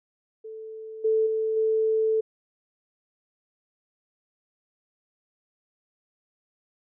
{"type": "tone with level steps", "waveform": "sine", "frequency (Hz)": 440, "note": "A4", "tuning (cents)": 0, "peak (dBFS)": [-36, -19, -23, -20], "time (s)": [0.44, 2.21], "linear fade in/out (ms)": 10, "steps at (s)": [1.04, 1.26, 1.56], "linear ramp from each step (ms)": 10, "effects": []}